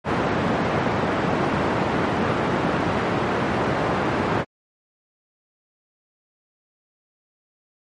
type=band-pass noise; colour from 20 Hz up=pink; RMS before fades=-22 dBFS; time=0.04-4.45 s; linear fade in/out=50 ms; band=130 to 1500 Hz; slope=12 dB/octave; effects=high-pass 60 Hz 12 dB/octave + MP3 48 kbps